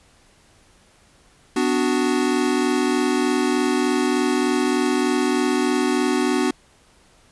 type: chord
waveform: square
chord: B minor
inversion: none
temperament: equal with one note detuned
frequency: 250.4 / 293.7 / 370 Hz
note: B3 / D4 / F#4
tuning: +24 / 0 / 0 cents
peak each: -23 dBFS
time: 1.56-6.51 s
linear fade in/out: 5 ms
effects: pink hiss -55 dBFS RMS until 7.31 s + resampled to 24000 Hz